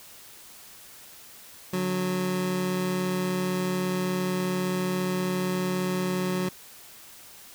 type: tone pair together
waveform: 25% pulse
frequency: 146.07 / 183.5 Hz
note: D3 / F#3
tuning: -9 / -14 cents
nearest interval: major third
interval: 395 cents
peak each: -32 / -22 dBFS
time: 1.73-6.49 s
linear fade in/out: 5 ms
effects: white hiss -48 dBFS RMS until 7.54 s